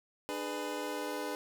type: chord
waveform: 25% pulse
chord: G# diminished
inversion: second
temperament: just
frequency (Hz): 299 / 415.3 / 498.4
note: D4 / G#4 / B4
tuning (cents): +31 / 0 / +16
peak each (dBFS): -36 / -37 / -36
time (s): 0.29-1.35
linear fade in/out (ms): 0
effects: none